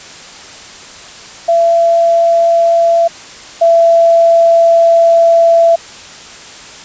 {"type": "tone pair in turn", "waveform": "sine", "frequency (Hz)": [674, 670.1], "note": ["E5", "E5"], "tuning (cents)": [38, 28], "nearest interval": "unison", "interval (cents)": 10, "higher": "first", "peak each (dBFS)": [-6, -4], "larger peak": "second", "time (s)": [[1.48, 3.08], [3.61, 5.76]], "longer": "second", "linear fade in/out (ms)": 10, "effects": ["white hiss -32 dBFS RMS until 6.84 s", "resampled to 16000 Hz"]}